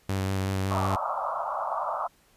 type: tone with vibrato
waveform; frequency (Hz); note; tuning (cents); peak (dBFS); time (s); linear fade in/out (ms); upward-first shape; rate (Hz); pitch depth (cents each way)
sawtooth; 96.1; G2; -34; -22; 0.09-0.96; 5; sine; 5.4; 17
type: band-pass noise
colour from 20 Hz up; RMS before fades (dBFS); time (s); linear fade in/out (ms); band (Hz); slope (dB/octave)
white; -30; 0.7-2.08; 20; 570 to 1300; 96
effects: pink hiss -62 dBFS RMS until 2.36 s + resampled to 32000 Hz